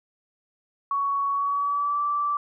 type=tone with pitch glide; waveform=sine; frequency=1118 to 1164.8 Hz; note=C#6 to D6; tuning=+14 to -15 cents; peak=-22 dBFS; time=0.91-2.37 s; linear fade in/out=2 ms; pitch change=+71 cents; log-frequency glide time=1.31-2.02 s; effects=none